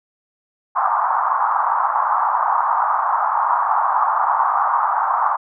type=band-pass noise; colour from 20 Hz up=white; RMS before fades=-18 dBFS; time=0.75-5.37 s; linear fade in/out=20 ms; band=800 to 1200 Hz; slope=48 dB/octave; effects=none